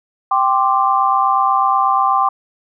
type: chord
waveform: sine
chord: G suspended fourth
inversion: none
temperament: equal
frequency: 784 / 1046.5 / 1174.7 Hz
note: G5 / C6 / D6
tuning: 0 / 0 / 0 cents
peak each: -16 dBFS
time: 0.31-2.29 s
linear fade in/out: 5 ms
effects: none